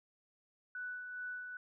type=tone with tremolo; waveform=sine; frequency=1486 Hz; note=F#6; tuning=7 cents sharp; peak=-39 dBFS; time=0.75-1.57 s; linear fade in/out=2 ms; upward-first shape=sine; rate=2.4 Hz; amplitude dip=40%; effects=none

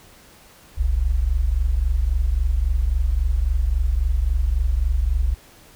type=tone pair together; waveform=sine; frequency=41.73 / 65.41 Hz; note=E1 / C2; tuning=+22 / 0 cents; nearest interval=minor sixth; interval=778 cents; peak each=-20 / -19 dBFS; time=0.77-5.35 s; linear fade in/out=20 ms; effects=pink hiss -49 dBFS RMS until 5.75 s

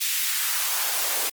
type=noise with high-pass filter sweep; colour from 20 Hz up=white; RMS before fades=-25 dBFS; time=0-1.3 s; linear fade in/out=20 ms; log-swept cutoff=2600 to 410 Hz; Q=1.2; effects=Opus 24 kbps

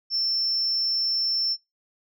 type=tone; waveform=sine; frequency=5370 Hz; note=E8; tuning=31 cents sharp; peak=-20 dBFS; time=0.1-1.57 s; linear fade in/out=50 ms; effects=noise-tail reverb RT60 0.2 s tail -24 dB re dry + tanh soft clip ceiling -18 dBFS

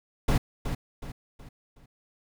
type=noise with echo; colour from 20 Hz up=brown; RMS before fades=-22 dBFS; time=0.28-0.38 s; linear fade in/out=5 ms; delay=370 ms; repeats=4; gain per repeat=-8 dB; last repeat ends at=1.86 s; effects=none

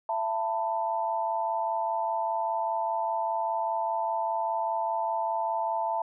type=tone cluster; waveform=sine; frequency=670 / 889 / 994 Hz; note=E5 / A5 / B5; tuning=+28 / +18 / +11 cents; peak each=-31 / -28 / -36 dBFS; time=0.09-6.02 s; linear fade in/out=2 ms; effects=none

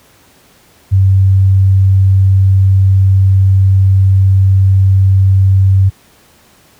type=tone; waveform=sine; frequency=96.1 Hz; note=G2; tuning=34 cents flat; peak=-4 dBFS; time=0.91-5.9 s; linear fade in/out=20 ms; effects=pink hiss -46 dBFS RMS until 6.79 s + high-pass 60 Hz 12 dB/octave

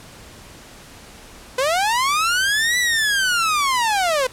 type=linear two-way sweep; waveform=sawtooth; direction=up then down; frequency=493.9 to 1988 to 493.9 Hz; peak=-13 dBFS; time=1.58-4.27 s; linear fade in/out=5 ms; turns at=2.78 s; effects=pink hiss -42 dBFS RMS until 4.32 s + low-pass 11000 Hz 12 dB/octave

